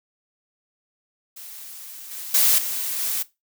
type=noise with level steps; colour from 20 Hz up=blue; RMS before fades=-39 / -34 / -17 / -27 / -25 dBFS; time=1.36-3.23 s; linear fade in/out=10 ms; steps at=2.11 / 2.34 / 2.58 / 2.99 s; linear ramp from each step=5 ms; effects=noise-tail reverb RT60 0.2 s tail -17 dB re dry